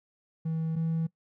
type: tone pair in turn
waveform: triangle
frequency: 161.3 / 162.99 Hz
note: E3 / E3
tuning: -37 / -19 cents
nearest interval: unison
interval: 18 cents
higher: second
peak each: -25 / -23 dBFS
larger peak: second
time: 0.45-0.76 / 0.76-1.07 s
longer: neither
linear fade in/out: 10 ms
effects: noise-tail reverb RT60 0.1 s tail -22 dB re dry + tanh soft clip ceiling -21 dBFS